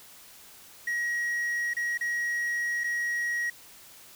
triangle tone with dropouts, 1900 Hz, A#6, 33 cents sharp, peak -25 dBFS, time 0.87-3.5 s, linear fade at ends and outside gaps 5 ms, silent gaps 1.736-1.766 / 1.976-2.009 / 2.837-2.841 s, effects white hiss -51 dBFS RMS until 4.15 s

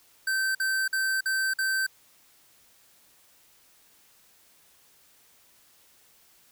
square tone bursts, 1550 Hz, G6, 20 cents flat, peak -25 dBFS, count 5, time 0.27-1.866 s, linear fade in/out 5 ms, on 280 ms, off 49 ms, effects white hiss -60 dBFS RMS until 6.51 s

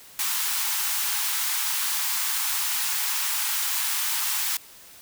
white high-pass noise, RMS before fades -26 dBFS, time 0.19-4.57 s, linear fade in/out 2 ms, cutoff 800 Hz, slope 96 dB/octave, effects white hiss -48 dBFS RMS until 5.01 s

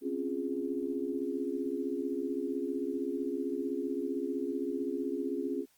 sine chord, Db major seventh, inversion third, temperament equal, 261.6 / 277.2 / 349.2 / 415.3 Hz, C4 / Db4 / F4 / Ab4, 0 / 0 / 0 / 0 cents, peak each -38 / -36 / -37 / -37 dBFS, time 0.01-5.66 s, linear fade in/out 50 ms, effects white hiss -68 dBFS RMS until 5.77 s + Opus 24 kbps

